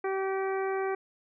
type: harmonic tone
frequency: 385.2 Hz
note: G4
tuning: 30 cents flat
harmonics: 1 / 2 / 3 / 4 / 5 / 6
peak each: -29 / -35 / -39 / -41 / -43 / -45 dBFS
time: 0.04-0.95 s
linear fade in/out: 5 ms
effects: none